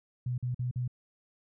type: tone bursts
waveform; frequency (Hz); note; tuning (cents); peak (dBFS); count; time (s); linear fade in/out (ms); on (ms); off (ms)
sine; 124.1; B2; +9; -29; 4; 0.26-0.878; 5; 120; 46
effects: none